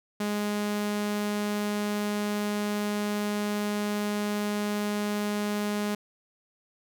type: tone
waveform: sawtooth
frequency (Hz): 207.5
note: G#3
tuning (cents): -1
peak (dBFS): -23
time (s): 0.2-5.95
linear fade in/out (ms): 5
effects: none